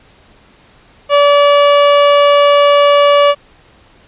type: tone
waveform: 30% pulse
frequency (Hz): 575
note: D5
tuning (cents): -37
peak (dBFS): -3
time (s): 1.09-3.35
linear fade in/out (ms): 50
effects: pink hiss -46 dBFS RMS until 4.07 s + resampled to 8000 Hz